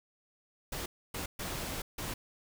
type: noise bursts at uneven times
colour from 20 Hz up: pink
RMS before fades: -38 dBFS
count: 4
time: 0.72-0.86 / 1.14-1.26 / 1.39-1.82 / 1.98-2.14 s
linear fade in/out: 5 ms
effects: none